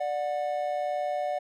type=tone pair together; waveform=triangle; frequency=590 / 731.4 Hz; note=D5 / F#5; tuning=+8 / -20 cents; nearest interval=major third; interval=372 cents; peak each=-28 dBFS; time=0-1.39 s; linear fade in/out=10 ms; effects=none